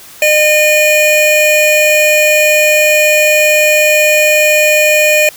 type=tone pair together; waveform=square; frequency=606.9 / 2446 Hz; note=D#5 / D#7; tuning=-43 / -30 cents; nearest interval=2 octaves; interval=2413 cents; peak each=-10 dBFS; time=0.22-5.29 s; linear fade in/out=2 ms; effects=white hiss -35 dBFS RMS until 5.36 s